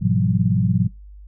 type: tone cluster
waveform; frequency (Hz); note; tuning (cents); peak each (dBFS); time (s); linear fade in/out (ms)
sine; 104.4 / 124.4 / 171.2 / 188.5; G#2 / B2 / F3 / F#3; +10 / +13 / -34 / +32; -21; 0.01-0.88; 20
effects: noise-tail reverb RT60 0.2 s tail -21 dB re dry + added 50 Hz sine -38 dBFS peak until 1.27 s